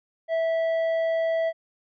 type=tone with tanh clipping; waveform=triangle; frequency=655 Hz; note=E5; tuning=11 cents flat; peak=-23 dBFS; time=0.28-1.53 s; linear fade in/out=50 ms; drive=11 dB; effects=none